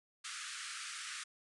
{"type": "band-pass noise", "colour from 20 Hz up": "pink", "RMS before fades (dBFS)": -45, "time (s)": [0.24, 1.24], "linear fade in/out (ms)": 10, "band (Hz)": [1200, 10000], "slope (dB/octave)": 96, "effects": []}